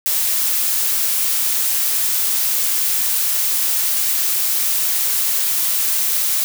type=noise; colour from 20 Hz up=blue; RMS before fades=-18 dBFS; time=0.06-6.44 s; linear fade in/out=0 ms; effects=none